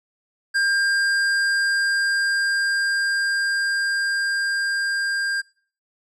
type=tone with level ramp; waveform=square; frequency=1600 Hz; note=G6; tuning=35 cents sharp; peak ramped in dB=-18 to -22 dBFS; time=0.54-5.42 s; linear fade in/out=20 ms; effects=noise-tail reverb RT60 0.5 s tail -24 dB re dry + low-pass 8000 Hz 12 dB/octave